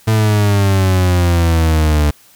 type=exponential sweep; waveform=40% pulse; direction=down; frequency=111.2 to 73.42 Hz; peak=-9 dBFS; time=0.07-2.11 s; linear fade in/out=10 ms; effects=white hiss -47 dBFS RMS until 2.35 s